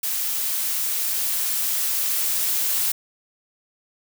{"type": "noise with level ramp", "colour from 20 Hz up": "blue", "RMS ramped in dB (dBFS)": [-25, -22], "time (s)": [0.03, 2.92], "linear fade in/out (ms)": 5, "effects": []}